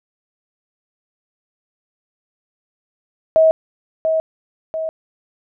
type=tone with echo; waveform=sine; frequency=640 Hz; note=D#5; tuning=49 cents sharp; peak=-8 dBFS; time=3.36-3.51 s; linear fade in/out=0 ms; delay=690 ms; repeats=2; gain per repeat=-6 dB; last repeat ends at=4.89 s; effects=none